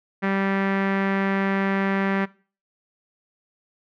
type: tone with low-pass filter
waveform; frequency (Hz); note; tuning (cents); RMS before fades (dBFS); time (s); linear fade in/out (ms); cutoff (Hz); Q
sawtooth; 195; G3; -9; -23; 0.22-2.26; 20; 1900; 2.8
effects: noise-tail reverb RT60 0.4 s tail -22 dB re dry